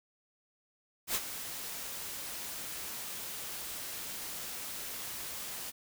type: noise with ADSR envelope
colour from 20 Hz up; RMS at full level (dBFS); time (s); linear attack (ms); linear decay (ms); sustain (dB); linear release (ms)
white; -30; 1.07-5.72; 79; 44; -11; 29
effects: none